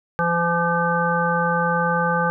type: harmonic tone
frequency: 170.6 Hz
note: F3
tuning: 40 cents flat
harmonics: 1 / 3 / 5 / 7 / 9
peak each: -24 / -24 / -24 / -24 / -24 dBFS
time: 0.19-2.3 s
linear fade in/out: 0 ms
effects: none